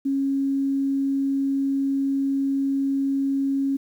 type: tone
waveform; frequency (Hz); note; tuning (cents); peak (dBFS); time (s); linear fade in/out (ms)
sine; 274; C#4; -20; -20; 0.05-3.77; 10
effects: 9-bit